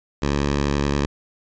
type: tone with vibrato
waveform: 10% pulse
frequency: 71.2 Hz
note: C#2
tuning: 47 cents sharp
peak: -11 dBFS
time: 0.22-1.06 s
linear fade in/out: 5 ms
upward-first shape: square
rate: 9.8 Hz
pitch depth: 14 cents each way
effects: resampled to 16000 Hz